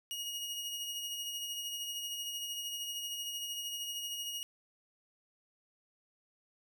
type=tone with tremolo; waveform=sawtooth; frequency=2878 Hz; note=F#7; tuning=49 cents flat; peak=-33 dBFS; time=0.11-4.43 s; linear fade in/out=0 ms; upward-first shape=sine; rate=13 Hz; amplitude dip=35%; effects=none